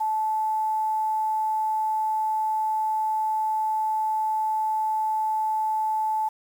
sine tone with quantisation, 870 Hz, A5, 20 cents flat, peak -22 dBFS, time 0-6.29 s, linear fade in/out 10 ms, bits 8, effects none

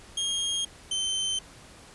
sawtooth tone pair in turn, 3241 / 3093 Hz, G#7 / G7, -43 / -24 cents, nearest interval minor second, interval 81 cents, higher first, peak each -23 dBFS, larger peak neither, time 0.17-0.65 / 0.91-1.39 s, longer neither, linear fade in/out 5 ms, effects pink hiss -50 dBFS RMS until 1.94 s + resampled to 24000 Hz

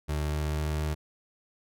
30% pulse tone with pitch glide, 75 to 76.4 Hz, D2 to D#2, +37 to -31 cents, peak -25 dBFS, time 0.08-0.95 s, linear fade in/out 20 ms, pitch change +32 cents, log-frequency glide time 0.25-0.73 s, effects none

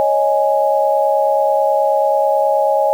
sine chord, C# suspended second, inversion none, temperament just, 554.4 / 623.7 / 831.5 Hz, C#5 / D#5 / G#5, 0 / +4 / +2 cents, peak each -16 dBFS, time 0-2.93 s, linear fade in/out 0 ms, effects 7-bit

